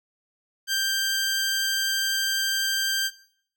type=tone; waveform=15% pulse; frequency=1578 Hz; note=G6; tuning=11 cents sharp; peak=-16 dBFS; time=0.67-3.11 s; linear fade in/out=50 ms; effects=noise-tail reverb RT60 0.6 s tail -18 dB re dry